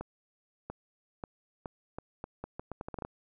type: accelerating click train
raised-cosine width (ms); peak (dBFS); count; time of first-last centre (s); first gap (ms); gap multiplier
1; -24; 15; 0.01-3.05; 690; 0.78
effects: none